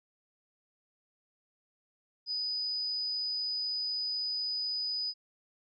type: tone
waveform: sine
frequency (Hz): 4978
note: D#8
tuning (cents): 0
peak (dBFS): -31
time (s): 2.26-5.14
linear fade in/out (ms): 50
effects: none